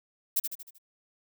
violet noise with echo, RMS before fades -25 dBFS, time 0.36-0.4 s, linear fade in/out 10 ms, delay 77 ms, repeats 5, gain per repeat -6 dB, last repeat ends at 0.785 s, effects none

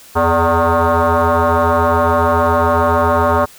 sine tone with frequency modulation, 246.9 Hz, B3, in tune, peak -9 dBFS, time 0.15-3.46 s, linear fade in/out 20 ms, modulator 167 Hz, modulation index 6.5, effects tanh soft clip ceiling -6 dBFS + white hiss -41 dBFS RMS until 3.58 s

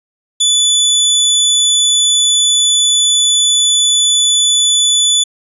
25% pulse tone, 3471 Hz, A7, 24 cents flat, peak -5 dBFS, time 0.4-5.24 s, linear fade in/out 10 ms, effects resampled to 32000 Hz

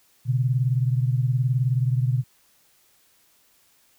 sine beating tone pair, 123.47 / 142.47 Hz, B2 / C#3, 0 / +48 cents, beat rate 19 Hz, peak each -20 / -25 dBFS, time 0.25-2.24 s, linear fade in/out 50 ms, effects white hiss -61 dBFS RMS until 3.98 s

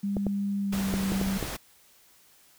sine tone with pitch glide, 200.2 to 193.72 Hz, G3 to G3, +37 to -20 cents, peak -26 dBFS, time 0.03-1.38 s, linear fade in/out 10 ms, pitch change -57 cents, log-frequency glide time 0.59-0.89 s
clicks, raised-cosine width 2 ms, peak -16 dBFS, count 6, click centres 0.168 / 0.267 / 0.939 / 1.12 / 1.214 / 1.427 s
pink noise, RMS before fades -35 dBFS, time 0.72-1.57 s, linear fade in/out 10 ms
effects white hiss -59 dBFS RMS until 2.58 s

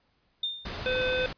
sine tone with exponential decay, 3624 Hz, A#7, 50 cents flat, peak -25 dBFS, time 0.43-0.82 s, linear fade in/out 5 ms, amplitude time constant 84 ms
pink noise, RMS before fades -36 dBFS, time 0.65-1.33 s, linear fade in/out 5 ms
harmonic tone, 509 Hz, C5, 48 cents flat, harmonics 1 / 3 / 5 / 7, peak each -27 / -32 / -34 / -35 dBFS, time 0.86-1.26 s, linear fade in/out 0 ms
effects pink hiss -70 dBFS RMS until 1.37 s + resampled to 11025 Hz

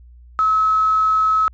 sine tone with quantisation, 1289 Hz, E6, 39 cents flat, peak -13 dBFS, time 0.39-1.48 s, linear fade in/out 0 ms, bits 6, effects added 60 Hz sine -41 dBFS peak until 1.53 s + resampled to 16000 Hz

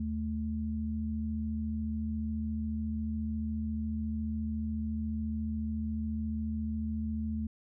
sine tone pair together, 77.58 / 218.6 Hz, D#2 / A3, -4 / -11 cents, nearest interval octave + tritone, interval 1793 cents, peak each -35 / -33 dBFS, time 0-7.47 s, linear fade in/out 5 ms, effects none

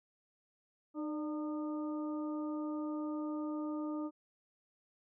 harmonic tone with a mistuned harmonic, 304.6 Hz, D#4, 37 cents flat, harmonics 1 / 2 / 3 / 4, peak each -36 / -46 / -51 / -49 dBFS, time 0.94-4.11 s, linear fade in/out 50 ms, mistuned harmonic 2, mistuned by -49 cents, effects none

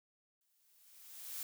blue noise with exponential growth, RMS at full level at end -41 dBFS, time 0.41-1.43 s, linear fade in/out 1 ms, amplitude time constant 220 ms, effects none

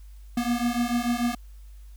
square beating tone pair, 236.7 / 243.5 Hz, A#3 / B3, +27 / -24 cents, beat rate 6.8 Hz, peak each -27 dBFS, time 0.37-1.35 s, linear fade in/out 5 ms, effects added 50 Hz sine -42 dBFS peak until 1.96 s + white hiss -63 dBFS RMS until 1.96 s

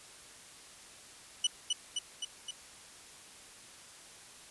sawtooth tone with echo, 2964 Hz, F#7, 2 cents sharp, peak -22 dBFS, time 1.44-1.47 s, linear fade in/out 5 ms, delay 260 ms, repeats 4, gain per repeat -3 dB, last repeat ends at 2.51 s, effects white hiss -53 dBFS RMS until 4.5 s + resampled to 24000 Hz

